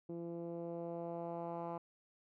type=tone with low-pass filter sweep; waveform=10% pulse; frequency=169.6 Hz; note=E3; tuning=50 cents sharp; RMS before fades=-43 dBFS; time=0.09-1.78 s; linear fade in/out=5 ms; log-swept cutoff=360 to 970 Hz; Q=1.8; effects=none